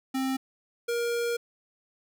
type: tone pair in turn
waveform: square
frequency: 264.2 / 471.8 Hz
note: C4 / A#4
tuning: +17 / +21 cents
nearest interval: minor seventh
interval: 1004 cents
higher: second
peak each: -27 dBFS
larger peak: neither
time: 0.14-0.37 / 0.88-1.37 s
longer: second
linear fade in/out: 10 ms
effects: none